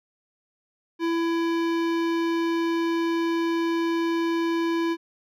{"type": "tone with hard clipping", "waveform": "sine", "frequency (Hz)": 333.7, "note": "E4", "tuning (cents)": 21, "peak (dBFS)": -24, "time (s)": [0.99, 4.97], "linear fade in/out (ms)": 50, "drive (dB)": 18, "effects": []}